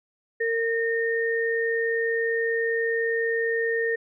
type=tone pair together; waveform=sine; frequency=458.7 / 1834.8 Hz; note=A#4 / A#6; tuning=-28 / -28 cents; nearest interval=2 octaves; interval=2400 cents; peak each=-24 / -26 dBFS; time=0.4-3.96 s; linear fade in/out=10 ms; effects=none